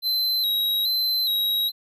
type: tone with vibrato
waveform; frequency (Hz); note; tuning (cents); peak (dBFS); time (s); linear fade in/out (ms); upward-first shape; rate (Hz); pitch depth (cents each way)
square; 3951; B7; 0; -21; 0.02-1.72; 50; square; 1.2; 52
effects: none